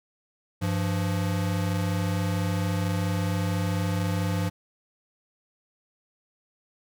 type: tone pair together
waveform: square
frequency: 98.8 / 172.79 Hz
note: G2 / F3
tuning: +14 / -18 cents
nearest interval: minor seventh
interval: 968 cents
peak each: -27 / -29 dBFS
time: 0.61-4.5 s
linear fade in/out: 20 ms
effects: none